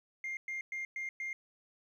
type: tone bursts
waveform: sine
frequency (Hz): 2113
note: C7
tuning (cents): +16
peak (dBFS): -34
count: 5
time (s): 0.24-1.33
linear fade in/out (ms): 2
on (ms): 130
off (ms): 110
effects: tanh soft clip ceiling -34 dBFS + 12-bit